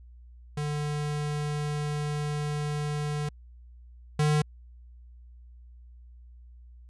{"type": "tone pair in turn", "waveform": "square", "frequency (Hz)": [148.2, 150.27], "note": ["D3", "D3"], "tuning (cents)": [16, 40], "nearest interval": "unison", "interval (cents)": 24, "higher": "second", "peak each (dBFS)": [-29, -22], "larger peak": "second", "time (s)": [[0.57, 3.29], [4.19, 4.42]], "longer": "first", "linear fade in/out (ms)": 5, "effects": ["added 60 Hz sine -47 dBFS peak until 6.89 s", "resampled to 24000 Hz"]}